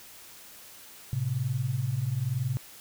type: tone pair together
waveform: sine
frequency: 110.9 / 131.88 Hz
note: A2 / C3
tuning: +14 / +14 cents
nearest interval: minor third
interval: 300 cents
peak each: -31 / -28 dBFS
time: 1.13-2.57 s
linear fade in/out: 0 ms
effects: white hiss -49 dBFS RMS until 2.8 s